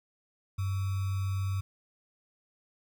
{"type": "tone with sample-and-hold", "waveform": "sine", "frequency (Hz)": 96.5, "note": "G2", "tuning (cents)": -27, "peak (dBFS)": -28, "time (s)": [0.58, 1.61], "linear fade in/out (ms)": 10, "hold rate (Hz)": 1225, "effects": []}